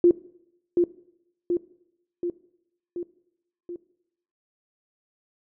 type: tone with echo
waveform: sine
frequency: 349.2 Hz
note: F4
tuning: in tune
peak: -12 dBFS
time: 0.04-0.11 s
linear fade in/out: 2 ms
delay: 730 ms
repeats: 5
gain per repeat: -4 dB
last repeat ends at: 3.76 s
effects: noise-tail reverb RT60 0.8 s tail -19 dB re dry